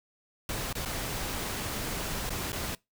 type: noise with dropouts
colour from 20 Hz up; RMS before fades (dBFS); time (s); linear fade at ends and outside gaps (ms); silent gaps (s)
pink; -34; 0.49-2.75; 2; 0.728-0.752 / 0.851-0.857 / 2.294-2.304 / 2.52-2.529
effects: noise-tail reverb RT60 0.2 s tail -23 dB re dry

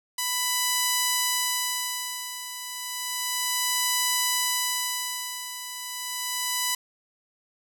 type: tone with tremolo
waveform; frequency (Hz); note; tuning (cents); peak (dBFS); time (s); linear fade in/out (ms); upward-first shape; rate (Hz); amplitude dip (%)
5% pulse; 993; B5; +9; -10; 0.18-6.75; 5; sine; 0.32; 75
effects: none

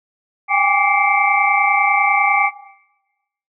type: tone cluster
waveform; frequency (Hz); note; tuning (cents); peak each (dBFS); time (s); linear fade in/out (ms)
sine; 788 / 818 / 1167 / 2114 / 2307; G5 / G#5 / D6 / C7 / D7; +9 / -26 / -11 / +17 / -31; -19; 0.48-2.51; 50
effects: noise-tail reverb RT60 1.0 s tail -18 dB re dry

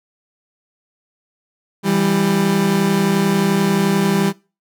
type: tone pair together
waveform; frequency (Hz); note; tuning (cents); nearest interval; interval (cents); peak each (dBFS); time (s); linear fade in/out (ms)
30% pulse; 165.91 / 197.3; E3 / G3; +11 / +11; minor third; 300; -17 / -13; 1.83-4.33; 50
effects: noise-tail reverb RT60 0.3 s tail -21 dB re dry

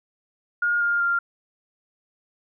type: tone with pitch steps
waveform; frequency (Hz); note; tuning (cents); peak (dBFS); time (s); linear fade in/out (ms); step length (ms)
sine; 1424 / 1408.5 / 1393.1; F6 / F6 / F6; +33 / +14 / -5; -19; 0.62-1.19; 5; 190
effects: none

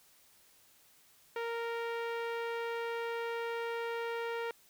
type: tone with low-pass filter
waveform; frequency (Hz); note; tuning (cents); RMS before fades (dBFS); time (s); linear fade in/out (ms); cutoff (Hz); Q
sawtooth; 464.6; A#4; -6; -37; 1.36-4.51; 2; 2500; 1.1
effects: white hiss -64 dBFS RMS until 4.69 s

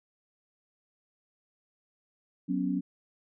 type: chord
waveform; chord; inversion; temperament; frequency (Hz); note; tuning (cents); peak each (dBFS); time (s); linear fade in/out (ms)
sine; F# suspended fourth; none; just; 185 / 246.7 / 277.5; F#3 / B3 / C#4; 0 / -2 / +2; -31 / -33 / -30; 2.48-2.81; 20
effects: none

